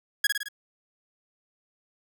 sawtooth tone with echo, 1661.2 Hz, G#6, in tune, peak -15 dBFS, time 0.24-0.27 s, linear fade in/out 5 ms, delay 54 ms, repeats 4, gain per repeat -4 dB, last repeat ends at 0.486 s, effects none

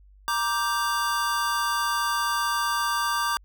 square chord, G minor, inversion first, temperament just, 940.8 / 1176 / 1568 Hz, Bb5 / D6 / G6, +16 / +2 / 0 cents, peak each -30 / -27 / -30 dBFS, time 0.28-3.37 s, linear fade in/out 0 ms, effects added 49 Hz sine -50 dBFS peak until 3.44 s

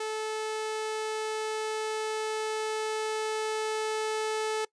sawtooth tone with level ramp, 434.8 Hz, A4, 21 cents flat, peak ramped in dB -27 to -24 dBFS, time 0-4.65 s, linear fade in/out 5 ms, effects noise-tail reverb RT60 0.1 s tail -22 dB re dry + resampled to 22050 Hz

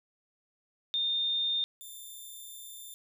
sine / 5% pulse tone pair in turn, 3635 / 3573 Hz, A#7 / A7, -44 / +26 cents, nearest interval unison, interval 30 cents, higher first, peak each -27 / -36 dBFS, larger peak first, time 0.94-1.64 / 1.81-2.94 s, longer second, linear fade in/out 0 ms, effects none

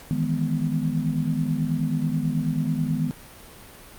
sine chord, E major seventh, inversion third, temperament equal, 155.56 / 164.81 / 207.7 / 246.9 Hz, D#3 / E3 / G#3 / B3, 0 / 0 / 0 / 0 cents, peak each -25 / -28 / -30 / -27 dBFS, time 0.11-3.11 s, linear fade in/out 0 ms, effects pink hiss -45 dBFS RMS until 3.98 s + Opus 48 kbps

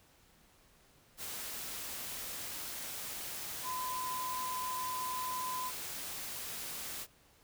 sine tone in noise, 1013 Hz, B5, 44 cents sharp, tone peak -36 dBFS, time 3.63-5.72 s, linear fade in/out 50 ms, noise white, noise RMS -42 dBFS, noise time 1.17-7.07 s, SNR +3 dB, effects pink hiss -65 dBFS RMS until 7.43 s

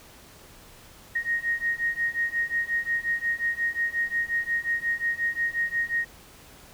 sine beating tone pair, 1864.7 / 1870.3 Hz, A#6 / A#6, 0 / +5 cents, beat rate 5.6 Hz, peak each -28 / -27 dBFS, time 1.15-6.05 s, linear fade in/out 10 ms, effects pink hiss -50 dBFS RMS until 6.73 s

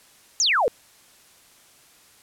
sine exponential sweep, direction down, 7090 to 432.7 Hz, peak -17 dBFS, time 0.4-0.68 s, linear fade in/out 0 ms, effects white hiss -54 dBFS RMS until 2.22 s + low-pass 12000 Hz 12 dB/octave

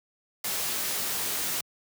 white noise with comb filter, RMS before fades -30 dBFS, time 0.44-1.61 s, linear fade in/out 5 ms, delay 18 ms, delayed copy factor -0.5, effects high-pass 100 Hz 12 dB/octave

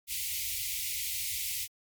white band-stop noise, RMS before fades -34 dBFS, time 0.07-1.68 s, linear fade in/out 50 ms, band 110 to 2000 Hz, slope 96 dB/octave, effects MP3 96 kbps

